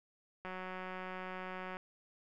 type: click train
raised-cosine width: 0.5 ms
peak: -29 dBFS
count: 245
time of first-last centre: 0.45-1.769 s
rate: 185 Hz
effects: none